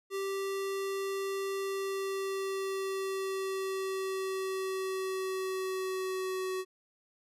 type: tone with pitch glide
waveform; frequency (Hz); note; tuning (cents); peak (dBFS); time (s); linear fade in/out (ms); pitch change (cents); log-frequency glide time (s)
square; 390.8 to 374.4; G4 to F#4; -5 to +20; -33; 0.1-6.65; 50; -75; 1.59-6.52
effects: resampled to 32000 Hz